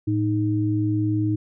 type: tone pair together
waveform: sine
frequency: 110 / 311.1 Hz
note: A2 / D#4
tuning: 0 / 0 cents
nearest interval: octave + tritone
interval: 1800 cents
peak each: -22 dBFS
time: 0.07-1.36 s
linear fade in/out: 10 ms
effects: none